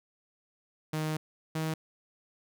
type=tone pair in turn; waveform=sawtooth; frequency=155.56 / 158.55 Hz; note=D#3 / D#3; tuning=0 / +33 cents; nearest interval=unison; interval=33 cents; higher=second; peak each=-26 dBFS; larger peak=neither; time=0.93-1.17 / 1.55-1.74 s; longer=first; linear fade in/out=5 ms; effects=none